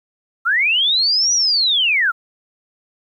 sine linear two-way sweep, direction up then down, 1292 to 5900 to 1292 Hz, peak -13 dBFS, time 0.45-2.12 s, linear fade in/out 20 ms, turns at 1.33 s, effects 9-bit

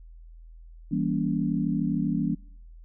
sine chord, E diminished seventh, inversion none, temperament just, 164.81 / 197.78 / 237.3 / 284.8 Hz, E3 / G3 / Bb3 / Db4, 0 / +16 / +31 / +47 cents, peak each -29 dBFS, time 0.91-2.35 s, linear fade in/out 10 ms, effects noise-tail reverb RT60 0.7 s tail -25 dB re dry + added 41 Hz sine -44 dBFS peak until 2.84 s

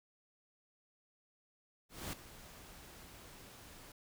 pink noise with ADSR envelope, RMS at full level -41 dBFS, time 1.89-3.92 s, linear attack 240 ms, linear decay 4 ms, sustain -14 dB, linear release 4 ms, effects none

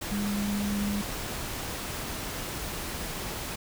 sine tone in noise, 203.9 Hz, G#3, 32 cents flat, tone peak -27 dBFS, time 0.11-1.02 s, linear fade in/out 10 ms, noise pink, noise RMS -35 dBFS, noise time 0.01-3.56 s, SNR +5 dB, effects none

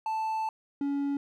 triangle tone pair in turn, 880 / 281.9 Hz, A5 / C#4, 0 / +29 cents, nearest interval octave + minor sixth, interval 1971 cents, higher first, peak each -26 / -25 dBFS, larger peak second, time 0.06-0.49 / 0.81-1.17 s, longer first, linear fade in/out 2 ms, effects none

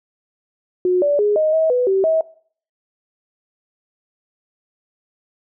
sine tone with pitch steps, 363.3 / 579 / 415.2 / 622 / 640 / 496.2 / 385.3 / 643 Hz, F#4 / D5 / G#4 / D#5 / D#5 / B4 / G4 / E5, -32 / -25 / 0 / -1 / +49 / +8 / -30 / -43 cents, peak -13 dBFS, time 0.85-2.21 s, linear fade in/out 2 ms, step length 170 ms, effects noise-tail reverb RT60 0.5 s tail -19 dB re dry

